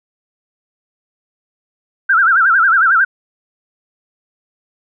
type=tone with vibrato; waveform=sine; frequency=1453 Hz; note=F#6; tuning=32 cents flat; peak=-8 dBFS; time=2.09-3.05 s; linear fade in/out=10 ms; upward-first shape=sine; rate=11 Hz; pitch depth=180 cents each way; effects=none